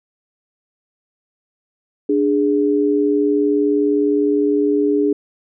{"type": "tone pair together", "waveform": "sine", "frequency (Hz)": [293.7, 413.3], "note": ["D4", "G#4"], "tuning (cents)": [0, -8], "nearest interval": "tritone", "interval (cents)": 592, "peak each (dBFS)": -16, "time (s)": [2.09, 5.13], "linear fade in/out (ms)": 5, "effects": []}